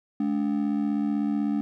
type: ring-modulated tone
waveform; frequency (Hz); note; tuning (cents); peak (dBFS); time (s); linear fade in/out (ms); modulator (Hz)
triangle; 250.3; B3; +23; -18; 0.2-1.61; 0; 38
effects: none

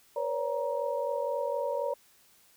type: tone cluster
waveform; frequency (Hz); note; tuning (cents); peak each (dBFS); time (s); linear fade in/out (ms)
sine; 478 / 525 / 569 / 942; A#4 / C5 / C#5 / A#5; +43 / +6 / +45 / +18; -35 / -37 / -31 / -36; 0.16-1.94; 5
effects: white hiss -62 dBFS RMS until 2.56 s

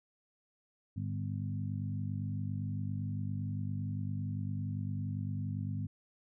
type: harmonic tone with a mistuned harmonic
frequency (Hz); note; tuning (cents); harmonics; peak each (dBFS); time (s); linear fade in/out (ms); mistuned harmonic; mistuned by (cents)
50.1; G1; +38; 2 / 3 / 4 / 5; -36 / -40 / -42 / -44; 0.96-5.87; 10; 2; +44
effects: none

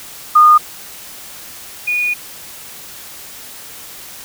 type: tone pair in turn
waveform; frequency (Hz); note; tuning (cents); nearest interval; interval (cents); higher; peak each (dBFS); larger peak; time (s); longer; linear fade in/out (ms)
sine; 1223 / 2454; D#6 / D#7; -30 / -25; octave; 1205; second; -4 / -14; first; 0.35-0.58 / 1.87-2.14; second; 10
effects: white hiss -34 dBFS RMS until 4.24 s

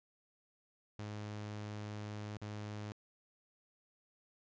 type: tone with dropouts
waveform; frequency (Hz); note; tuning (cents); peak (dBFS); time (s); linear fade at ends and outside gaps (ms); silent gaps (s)
sawtooth; 105; G#2; +19; -38; 0.99-2.92; 0; 2.371-2.416
effects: resampled to 16000 Hz

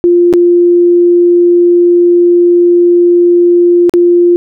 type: tone with dropouts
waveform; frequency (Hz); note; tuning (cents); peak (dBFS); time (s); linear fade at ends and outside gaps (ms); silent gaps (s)
sine; 349.2; F4; 0; -3; 0.04-4.36; 0; 0.328-0.337 / 3.895-3.938
effects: none

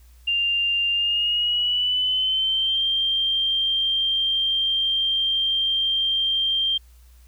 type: tone with pitch glide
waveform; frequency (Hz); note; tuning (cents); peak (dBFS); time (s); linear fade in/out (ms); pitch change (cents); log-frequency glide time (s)
sine; 2794 to 3173; F7 to G7; 0 to +20; -19; 0.27-6.78; 10; +220; 0.92-2.83
effects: added 60 Hz sine -47 dBFS peak until 7.27 s + white hiss -60 dBFS RMS until 7.27 s

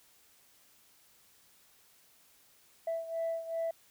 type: beating tone pair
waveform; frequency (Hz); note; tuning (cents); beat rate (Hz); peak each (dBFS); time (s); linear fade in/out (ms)
sine; 659.3 / 661.9; E5 / E5; 0 / +7; 2.6; -33 / -37; 2.87-3.71; 5
effects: tanh soft clip ceiling -28 dBFS + white hiss -64 dBFS RMS until 3.9 s

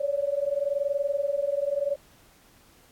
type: tone pair together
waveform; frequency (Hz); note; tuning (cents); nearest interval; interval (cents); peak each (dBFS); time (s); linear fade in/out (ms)
sine; 556 / 576.8; C#5 / D5; +5 / -31; minor second; 64; -27; 0-1.96; 10
effects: pink hiss -58 dBFS RMS until 2.91 s + AAC 64 kbps

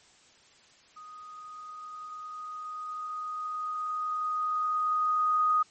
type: tone with level ramp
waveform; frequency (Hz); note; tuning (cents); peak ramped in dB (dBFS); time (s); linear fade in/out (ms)
sine; 1244.5; D#6; 0; -44 to -21; 0.96-5.63; 10
effects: white hiss -59 dBFS RMS until 5.7 s + MP3 32 kbps

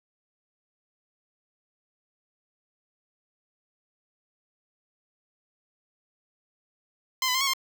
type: tone with pitch steps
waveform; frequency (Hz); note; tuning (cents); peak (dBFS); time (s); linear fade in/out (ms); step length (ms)
10% pulse; 1038 / 1003 / 1049 / 1107 / 1059; C6 / B5 / C6 / C#6 / C6; -14 / +26 / +4 / -3 / +21; -15; 7.22-7.535; 2; 63
effects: none

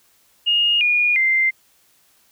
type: tone with pitch steps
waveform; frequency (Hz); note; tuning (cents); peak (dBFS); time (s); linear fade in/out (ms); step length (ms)
sine; 2851 / 2439 / 2087; F7 / D#7 / C7; +35 / -35 / -5; -14; 0.46-1.51; 20; 350
effects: white hiss -58 dBFS RMS until 2.31 s

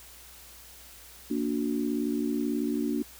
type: chord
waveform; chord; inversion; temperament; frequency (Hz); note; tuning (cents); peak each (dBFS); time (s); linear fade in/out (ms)
sine; Bb augmented; none; just; 233.1 / 291.4 / 364.2; Bb3 / D4 / F#4; 0 / -13 / -27; -30 / -29 / -34; 1.3-3.03; 10
effects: added 60 Hz sine -56 dBFS peak until 3.19 s + white hiss -50 dBFS RMS until 3.19 s

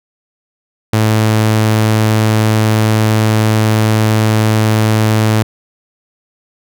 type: tone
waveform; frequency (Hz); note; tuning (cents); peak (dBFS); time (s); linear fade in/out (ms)
sawtooth; 109; A2; -16; -5; 0.93-5.43; 5
effects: none

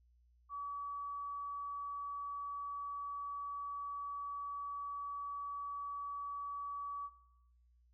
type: tone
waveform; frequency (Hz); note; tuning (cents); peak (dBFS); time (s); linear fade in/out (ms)
sine; 1141; C#6; +50; -40; 0.49-7.1; 50
effects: noise-tail reverb RT60 0.9 s tail -19 dB re dry + added 60 Hz sine -66 dBFS peak until 7.93 s

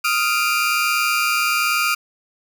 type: tone cluster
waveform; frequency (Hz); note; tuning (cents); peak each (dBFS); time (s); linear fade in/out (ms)
30% pulse; 1250 / 1391 / 2379; D#6 / F6 / D7; +8 / -7 / +22; -19; 0.04-1.95; 10
effects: none

